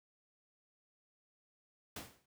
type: noise with exponential decay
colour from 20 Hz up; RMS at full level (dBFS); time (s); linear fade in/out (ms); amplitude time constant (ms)
pink; -41; 1.96-2.26; 5; 64
effects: high-pass 80 Hz 12 dB/octave